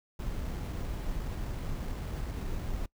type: noise with sample-and-hold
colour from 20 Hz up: brown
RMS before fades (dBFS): -35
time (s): 0.19-2.86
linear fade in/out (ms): 5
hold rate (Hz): 6300
effects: noise-tail reverb RT60 0.1 s tail -22 dB re dry